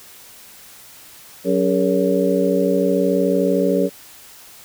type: harmonic tone with a mistuned harmonic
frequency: 93.5 Hz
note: F#2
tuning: 19 cents sharp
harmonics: 2 / 3 / 4 / 5 / 6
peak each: -21 / -21 / -21 / -21 / -21 dBFS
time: 1.44-3.9 s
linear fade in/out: 50 ms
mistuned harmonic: 4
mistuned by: +150 cents
effects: white hiss -43 dBFS RMS until 4.64 s